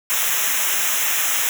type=noise with comb filter; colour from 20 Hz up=white; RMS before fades=-20 dBFS; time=0.1-1.49 s; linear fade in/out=0 ms; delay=0.22 ms; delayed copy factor=-0.95; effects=none